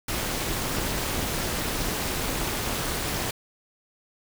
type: noise with amplitude modulation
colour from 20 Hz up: pink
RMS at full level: -25 dBFS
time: 0.08-3.31 s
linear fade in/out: 5 ms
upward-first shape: sine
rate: 291 Hz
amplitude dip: 75%
effects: none